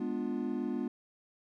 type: chord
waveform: triangle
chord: G# diminished seventh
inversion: none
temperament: equal with one note detuned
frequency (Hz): 207.7 / 246.9 / 293.7 / 351.7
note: G#3 / B3 / D4 / F4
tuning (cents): 0 / 0 / 0 / +12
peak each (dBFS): -37 / -33 / -36 / -37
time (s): 0-0.88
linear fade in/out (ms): 5
effects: none